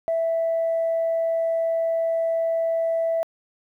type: tone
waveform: sine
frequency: 659.3 Hz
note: E5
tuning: in tune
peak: -19 dBFS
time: 0.08-3.23 s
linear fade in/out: 0 ms
effects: tanh soft clip ceiling -16 dBFS + 10-bit